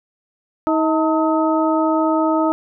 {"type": "harmonic tone with a mistuned harmonic", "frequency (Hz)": 317.8, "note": "D#4", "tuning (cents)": 37, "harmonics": [1, 2, 3, 4], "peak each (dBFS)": [-17, -20, -22, -23], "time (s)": [0.67, 2.52], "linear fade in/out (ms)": 0, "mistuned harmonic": 3, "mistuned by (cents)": -95, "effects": []}